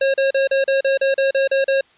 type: tone bursts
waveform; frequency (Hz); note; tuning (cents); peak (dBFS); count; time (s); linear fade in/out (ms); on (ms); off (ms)
square; 542; C#5; -39; -15; 11; 0.01-1.81; 5; 130; 37
effects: white hiss -54 dBFS RMS until 1.97 s + resampled to 8000 Hz